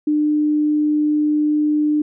sine tone, 300.4 Hz, D4, 39 cents sharp, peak -14 dBFS, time 0.07-2.02 s, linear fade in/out 5 ms, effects none

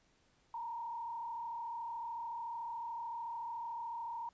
sine tone with frequency modulation, 932.3 Hz, A#5, in tune, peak -39 dBFS, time 0.54-4.29 s, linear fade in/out 2 ms, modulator 33.7 Hz, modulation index 0.86, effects pink hiss -72 dBFS RMS until 4.33 s + resampled to 16000 Hz

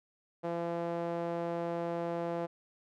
sawtooth tone with band-pass filter, 170 Hz, F3, 46 cents flat, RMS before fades -35 dBFS, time 0.43-2.47 s, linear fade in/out 20 ms, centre 580 Hz, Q 1.7, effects none

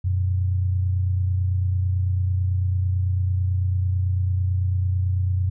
sine tone pair together, 91.17 / 120.2 Hz, F#2 / B2, -25 / -46 cents, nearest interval perfect fourth, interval 479 cents, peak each -19 / -30 dBFS, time 0.04-5.5 s, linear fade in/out 10 ms, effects none

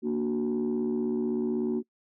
sine chord, Bb augmented, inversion none, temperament equal, 233.1 / 293.7 / 370 Hz, Bb3 / D4 / F#4, 0 / 0 / 0 cents, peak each -27 / -32 / -28 dBFS, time 0.02-1.83 s, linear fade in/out 50 ms, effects noise-tail reverb RT60 0.1 s tail -25 dB re dry + tanh soft clip ceiling -21 dBFS

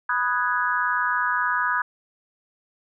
sine chord, G# minor seventh, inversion first, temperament equal, 987.8 / 1244.5 / 1480 / 1661.2 Hz, B5 / D#6 / F#6 / G#6, 0 / 0 / 0 / 0 cents, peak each -26 dBFS, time 0.09-1.82 s, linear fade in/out 5 ms, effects none

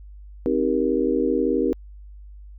sine chord, C minor seventh, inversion none, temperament just, 261.6 / 314 / 392.4 / 470.9 Hz, C4 / Eb4 / G4 / Bb4, 0 / +16 / +2 / +18 cents, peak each -24 dBFS, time 0.46-1.73 s, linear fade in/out 0 ms, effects added 50 Hz sine -39 dBFS peak until 2.58 s

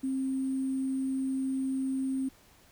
sine tone with sample-and-hold, 265.4 Hz, C4, 25 cents sharp, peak -28 dBFS, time 0.03-2.29 s, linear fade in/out 10 ms, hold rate 8820 Hz, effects pink hiss -60 dBFS RMS until 2.71 s

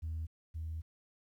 sine tone pair in turn, 80.3 / 80.3 Hz, E2 / E2, -45 / -45 cents, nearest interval unison, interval 0 cents, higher neither, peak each -34 / -36 dBFS, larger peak first, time 0.02-0.27 / 0.54-0.82 s, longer second, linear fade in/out 20 ms, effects tanh soft clip ceiling -33 dBFS + 12-bit

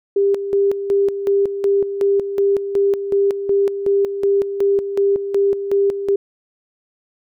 sine tone with tremolo, 398.1 Hz, G4, 27 cents sharp, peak -12 dBFS, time 0.16-6.16 s, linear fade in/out 5 ms, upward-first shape square, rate 2.7 Hz, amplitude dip 65%, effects none

